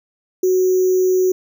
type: tone with sample-and-hold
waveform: sine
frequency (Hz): 370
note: F#4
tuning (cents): 0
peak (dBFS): -12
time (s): 0.43-1.32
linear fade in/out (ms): 5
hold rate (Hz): 6300
effects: none